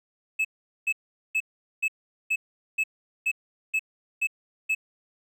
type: tone bursts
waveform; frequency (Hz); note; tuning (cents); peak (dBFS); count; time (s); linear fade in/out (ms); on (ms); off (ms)
triangle; 2597; E7; -26; -20; 10; 0.39-4.75; 10; 58; 420
effects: none